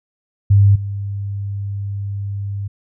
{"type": "tone with level steps", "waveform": "sine", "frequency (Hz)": 100, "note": "G2", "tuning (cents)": 35, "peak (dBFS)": [-7, -21], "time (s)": [0.5, 2.68], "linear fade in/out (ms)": 10, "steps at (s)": 0.75, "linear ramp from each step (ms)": 10, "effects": []}